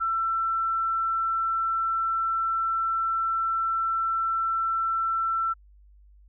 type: tone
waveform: sine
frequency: 1340 Hz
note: E6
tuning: 28 cents sharp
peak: -23 dBFS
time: 0-5.54 s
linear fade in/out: 20 ms
effects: added 50 Hz sine -51 dBFS peak until 6.28 s